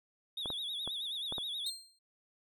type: tone with vibrato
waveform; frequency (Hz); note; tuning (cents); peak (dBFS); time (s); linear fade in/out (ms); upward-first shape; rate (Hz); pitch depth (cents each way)
triangle; 3570; A7; +24; -35; 0.37-1.7; 5; sine; 9.4; 120
type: clicks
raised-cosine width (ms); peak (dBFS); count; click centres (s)
1; -27; 5; 0.458 / 0.503 / 0.876 / 1.324 / 1.382
type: tone with exponential decay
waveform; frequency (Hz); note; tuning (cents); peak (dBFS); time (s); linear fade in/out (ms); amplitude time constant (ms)
30% pulse; 4186; C8; 0; -31; 1.66-1.99; 5; 71
effects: none